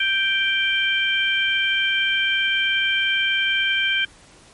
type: harmonic tone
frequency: 784 Hz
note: G5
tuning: in tune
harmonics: 2 / 3 / 4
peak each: -22 / -22 / -22 dBFS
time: 0-4.05 s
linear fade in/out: 5 ms
effects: pink hiss -49 dBFS RMS until 4.53 s + MP3 48 kbps